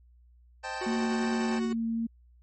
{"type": "chord", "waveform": "25% pulse", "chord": "A half-diminished seventh", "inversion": "first", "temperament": "equal", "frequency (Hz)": [523.3, 622.3, 784, 880], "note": ["C5", "Eb5", "G5", "A5"], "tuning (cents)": [0, 0, 0, 0], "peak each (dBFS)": [-38, -40, -34, -34], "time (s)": [0.63, 1.6], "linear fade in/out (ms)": 20}
{"type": "tone with tremolo", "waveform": "45% pulse", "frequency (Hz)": 370, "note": "F#4", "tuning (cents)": 0, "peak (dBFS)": -32, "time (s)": [0.81, 1.73], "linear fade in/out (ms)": 5, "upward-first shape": "sine", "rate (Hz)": 10, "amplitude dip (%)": 40}
{"type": "tone with vibrato", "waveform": "sine", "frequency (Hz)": 228.5, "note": "A#3", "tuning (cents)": -34, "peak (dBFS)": -27, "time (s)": [0.86, 2.07], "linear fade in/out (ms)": 10, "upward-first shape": "triangle", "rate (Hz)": 2.7, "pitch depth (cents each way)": 8}
{"effects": ["added 60 Hz sine -55 dBFS peak until 2.42 s", "MP3 32 kbps"]}